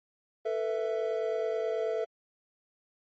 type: chord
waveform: triangle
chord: A suspended second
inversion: none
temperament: equal with one note detuned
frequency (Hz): 444.6 / 493.9 / 659.3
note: A4 / B4 / E5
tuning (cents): +18 / 0 / 0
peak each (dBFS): -29 / -33 / -31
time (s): 0.45-2.05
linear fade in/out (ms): 10
effects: MP3 32 kbps